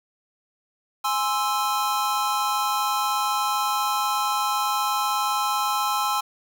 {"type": "chord", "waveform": "square", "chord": "Ab augmented", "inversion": "none", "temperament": "equal", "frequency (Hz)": [830.6, 1046.5, 1318.5], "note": ["Ab5", "C6", "E6"], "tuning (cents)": [0, 0, 0], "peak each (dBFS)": -27, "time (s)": [1.04, 6.21], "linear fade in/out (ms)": 10, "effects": ["8-bit"]}